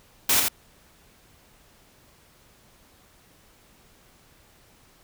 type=noise with echo; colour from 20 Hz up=white; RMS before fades=-20 dBFS; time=0.29-0.4 s; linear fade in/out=5 ms; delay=85 ms; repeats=1; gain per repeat=-4 dB; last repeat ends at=0.485 s; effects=pink hiss -57 dBFS RMS until 5.03 s